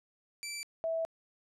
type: tone pair in turn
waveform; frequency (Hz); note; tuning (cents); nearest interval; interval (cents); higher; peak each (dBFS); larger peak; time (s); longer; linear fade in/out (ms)
15% pulse / sine; 2331 / 654.1; D7 / E5; -14 / -14; octave + minor seventh; 2200; first; -31 / -30; second; 0.43-0.63 / 0.84-1.05; second; 0
effects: low-pass 11000 Hz 12 dB/octave